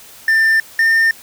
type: tone pair in turn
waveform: triangle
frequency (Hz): 1789 / 1809.8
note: A6 / A6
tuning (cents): +28 / +48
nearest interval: unison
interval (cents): 20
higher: second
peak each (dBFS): -8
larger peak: neither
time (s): 0.28-0.6 / 0.79-1.11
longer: neither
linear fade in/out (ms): 2
effects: white hiss -40 dBFS RMS until 1.22 s